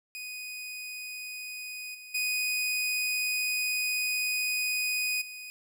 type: tone with level steps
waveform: sawtooth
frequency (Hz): 2489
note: D#7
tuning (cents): 0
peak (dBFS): -34 / -41 / -24 / -37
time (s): 0.15-5.5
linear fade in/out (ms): 0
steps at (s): 1.94 / 2.14 / 5.21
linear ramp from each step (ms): 10
effects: none